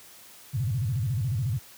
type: tone with vibrato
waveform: sine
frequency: 116.54 Hz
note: A#2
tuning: in tune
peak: -24 dBFS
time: 0.53-1.59 s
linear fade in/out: 20 ms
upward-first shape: square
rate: 14 Hz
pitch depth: 250 cents each way
effects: white hiss -50 dBFS RMS until 1.77 s + high-pass 60 Hz 12 dB/octave